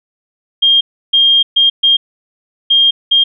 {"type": "tone bursts at uneven times", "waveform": "sine", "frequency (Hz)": 3217, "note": "G7", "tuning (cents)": 44, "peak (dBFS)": -6, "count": 6, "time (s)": [[0.62, 0.81], [1.13, 1.43], [1.56, 1.7], [1.83, 1.97], [2.7, 2.91], [3.11, 3.24]], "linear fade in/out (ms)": 10, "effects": []}